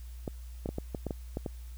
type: clicks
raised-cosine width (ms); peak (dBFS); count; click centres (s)
2; -20; 9; 0.278 / 0.659 / 0.69 / 0.784 / 0.948 / 1.067 / 1.108 / 1.371 / 1.462
effects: added 60 Hz sine -41 dBFS peak until 1.77 s + white hiss -60 dBFS RMS until 1.77 s